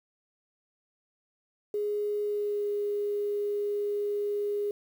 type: tone with pitch glide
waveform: sine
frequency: 415.3 to 411.7 Hz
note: G#4 to G#4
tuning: 0 to -15 cents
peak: -27 dBFS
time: 1.74-4.71 s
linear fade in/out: 2 ms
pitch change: -15 cents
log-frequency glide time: 2.23-2.71 s
effects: 9-bit